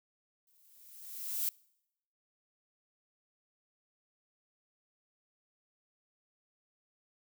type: noise with exponential growth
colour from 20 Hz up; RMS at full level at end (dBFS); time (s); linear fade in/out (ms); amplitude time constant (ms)
violet; -31; 0.47-1.49; 2; 220
effects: noise-tail reverb RT60 0.8 s tail -25 dB re dry